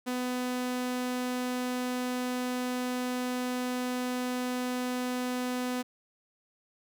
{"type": "tone", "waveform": "sawtooth", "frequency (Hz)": 250, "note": "B3", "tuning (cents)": 21, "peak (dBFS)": -26, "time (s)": [0.06, 5.83], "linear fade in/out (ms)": 20, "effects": []}